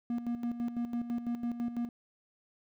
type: tone with tremolo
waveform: triangle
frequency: 237.8 Hz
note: A#3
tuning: 35 cents sharp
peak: -28 dBFS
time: 0.1-1.89 s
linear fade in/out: 2 ms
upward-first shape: square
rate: 6 Hz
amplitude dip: 65%
effects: none